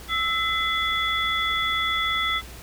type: tone cluster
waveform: sine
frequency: 1315 / 2035 / 3425 Hz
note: E6 / C7 / A7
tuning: -5 / -49 / -47 cents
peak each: -26 dBFS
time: 0.08-2.42 s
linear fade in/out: 50 ms
effects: added 60 Hz sine -41 dBFS peak until 2.62 s + pink hiss -43 dBFS RMS until 2.62 s